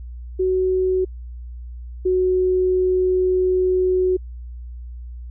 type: tone pair in turn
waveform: sine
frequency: 372.5 / 369.1 Hz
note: F#4 / F#4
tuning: +12 / -4 cents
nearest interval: unison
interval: 16 cents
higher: first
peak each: -16 / -15 dBFS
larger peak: second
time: 0.39-1.05 / 2.05-4.17 s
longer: second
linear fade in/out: 10 ms
effects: added 60 Hz sine -31 dBFS peak until 5.3 s